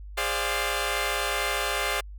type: chord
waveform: 10% pulse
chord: D half-diminished seventh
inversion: second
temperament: equal with one note detuned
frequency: 409.4 / 523.3 / 587.3 / 698.5 Hz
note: Ab4 / C5 / D5 / F5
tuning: -25 / 0 / 0 / 0 cents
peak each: -23 dBFS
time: 0.17-2.01 s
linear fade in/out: 10 ms
effects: added 50 Hz sine -38 dBFS peak until 2.18 s